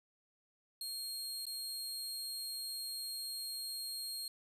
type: tone with dropouts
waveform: sawtooth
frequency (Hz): 4241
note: C8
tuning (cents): +23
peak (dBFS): -37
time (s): 0.81-4.28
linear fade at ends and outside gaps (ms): 2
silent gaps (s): 1.455-1.466
effects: resampled to 32000 Hz + 11-bit